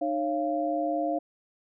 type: tone cluster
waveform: sine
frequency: 305.1 / 550 / 689 Hz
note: D#4 / C#5 / F5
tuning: -34 / -14 / -24 cents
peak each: -30 / -32 / -28 dBFS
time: 0.01-1.19 s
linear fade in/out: 10 ms
effects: none